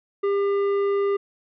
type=tone with tanh clipping; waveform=sine; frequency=400 Hz; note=G4; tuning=35 cents sharp; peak=-21 dBFS; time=0.23-1.17 s; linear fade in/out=10 ms; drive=10 dB; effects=none